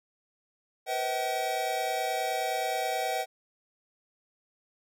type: tone cluster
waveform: square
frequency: 485.5 / 515 / 641 / 761 Hz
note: B4 / C5 / E5 / F#5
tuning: -30 / -28 / -49 / +48 cents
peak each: -38 / -39 / -35 / -31 dBFS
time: 0.86-3.26 s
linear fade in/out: 50 ms
effects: none